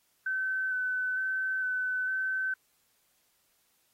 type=tone with vibrato; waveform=sine; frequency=1521 Hz; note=F#6; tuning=47 cents sharp; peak=-28 dBFS; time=0.26-2.54 s; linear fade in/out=5 ms; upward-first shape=square; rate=1.1 Hz; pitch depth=13 cents each way; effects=white hiss -71 dBFS RMS until 3.93 s + AAC 48 kbps